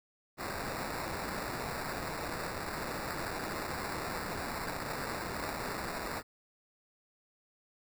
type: noise with sample-and-hold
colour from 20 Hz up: violet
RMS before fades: -38 dBFS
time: 0.37-6.23 s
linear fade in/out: 50 ms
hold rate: 3150 Hz
effects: none